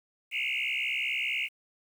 sine tone with frequency modulation, 2500 Hz, D#7, 8 cents sharp, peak -27 dBFS, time 0.31-1.49 s, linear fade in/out 50 ms, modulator 64.6 Hz, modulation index 5.8, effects tanh soft clip ceiling -23 dBFS + 9-bit

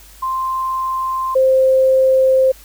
sine tone pair in turn, 1046.5 / 525.1 Hz, C6 / C5, 0 / +6 cents, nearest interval octave, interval 1194 cents, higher first, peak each -17 / -9 dBFS, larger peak second, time 0.22-1.35 / 1.35-2.52 s, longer second, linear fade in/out 10 ms, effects added 50 Hz sine -43 dBFS peak until 2.64 s + white hiss -44 dBFS RMS until 2.64 s

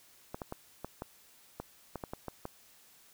clicks, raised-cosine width 1 ms, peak -24 dBFS, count 11, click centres 0.345 / 0.418 / 0.524 / 0.846 / 1.021 / 1.6 / 1.957 / 2.038 / 2.135 / 2.283 / 2.454 s, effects white hiss -61 dBFS RMS until 3.13 s

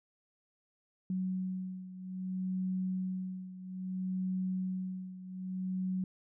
sine beating tone pair, 185.8 / 186.41 Hz, F#3 / F#3, +7 / +13 cents, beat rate 0.61 Hz, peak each -35 / -39 dBFS, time 1.1-6.04 s, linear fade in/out 2 ms, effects none

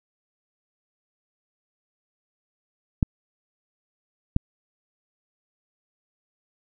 clicks, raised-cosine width 5 ms, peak -6 dBFS, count 2, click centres 3.028 / 4.364 s, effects none

